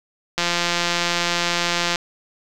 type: click train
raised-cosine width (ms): 0.2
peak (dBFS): -3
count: 274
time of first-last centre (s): 0.38-1.958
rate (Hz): 173
effects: 7-bit